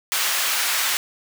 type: high-pass noise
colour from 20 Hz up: pink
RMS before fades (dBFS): -22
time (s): 0.12-0.97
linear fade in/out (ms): 0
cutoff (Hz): 1400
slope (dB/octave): 12
effects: none